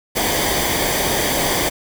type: noise with comb filter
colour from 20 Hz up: pink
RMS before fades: -19 dBFS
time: 0.15-1.7 s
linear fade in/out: 20 ms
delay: 0.74 ms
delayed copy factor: -0.6
effects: none